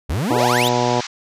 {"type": "exponential sweep", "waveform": "40% pulse", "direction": "up", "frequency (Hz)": [61.8, 4108], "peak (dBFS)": -18, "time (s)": [0.09, 0.69], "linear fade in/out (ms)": 10}
{"type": "harmonic tone", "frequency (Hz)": 122.1, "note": "B2", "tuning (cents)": -19, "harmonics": [1, 2, 3, 4, 5, 6, 7, 8], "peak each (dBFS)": [-24, -24, -24, -24, -24, -24, -24, -24], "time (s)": [0.3, 1.01], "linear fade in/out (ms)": 10}
{"type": "band-pass noise", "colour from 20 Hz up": "white", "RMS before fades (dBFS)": -30, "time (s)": [0.38, 1.07], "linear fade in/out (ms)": 5, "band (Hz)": [840, 6300], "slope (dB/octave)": 48}
{"effects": ["resampled to 32000 Hz"]}